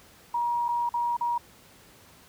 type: tone with dropouts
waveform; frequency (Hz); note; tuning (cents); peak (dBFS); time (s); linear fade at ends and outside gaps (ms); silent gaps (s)
sine; 952; A#5; +36; -24; 0.34-1.38; 5; 0.683-0.687 / 0.892-0.939 / 1.168-1.209
effects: pink hiss -54 dBFS RMS until 2.28 s + high-pass 60 Hz 12 dB/octave